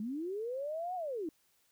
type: linear two-way sweep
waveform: sine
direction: up then down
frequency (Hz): 201.2 to 749 to 294.6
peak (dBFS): -35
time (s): 0-1.29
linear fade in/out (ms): 2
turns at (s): 0.95
effects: white hiss -72 dBFS RMS until 1.71 s